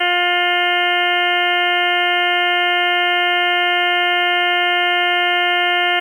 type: harmonic tone with a mistuned harmonic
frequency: 354 Hz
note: F4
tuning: 23 cents sharp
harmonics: 1 / 2 / 3 / 4 / 5 / 6 / 7 / 8 / 9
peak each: -25 / -19 / -30 / -23 / -22 / -20 / -29 / -22 / -25 dBFS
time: 0-6 s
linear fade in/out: 10 ms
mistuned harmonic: 9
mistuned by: -45 cents
effects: 8-bit